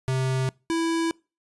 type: tone pair in turn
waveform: square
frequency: 131 / 330.1 Hz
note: C3 / E4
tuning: +2 / +2 cents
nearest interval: octave + major third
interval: 1600 cents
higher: second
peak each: -23 / -23 dBFS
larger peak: neither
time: 0.08-0.49 / 0.7-1.11 s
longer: neither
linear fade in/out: 0 ms
effects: noise-tail reverb RT60 0.3 s tail -25 dB re dry + resampled to 24000 Hz